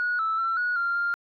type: tone with pitch steps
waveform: sine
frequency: 1456 / 1314 / 1346 / 1457 / 1389 / 1398 Hz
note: F#6 / E6 / E6 / F#6 / F6 / F6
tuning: -28 / -6 / +36 / -27 / -10 / +1 cents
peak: -22 dBFS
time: 0-1.14 s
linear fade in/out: 0 ms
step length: 190 ms
effects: tanh soft clip ceiling -19 dBFS